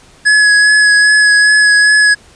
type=tone with vibrato; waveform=square; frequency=1686 Hz; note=G#6; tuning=26 cents sharp; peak=-6 dBFS; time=0.25-2.15 s; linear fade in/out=20 ms; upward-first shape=sine; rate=2.5 Hz; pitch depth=16 cents each way; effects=pink hiss -43 dBFS RMS until 2.35 s + resampled to 22050 Hz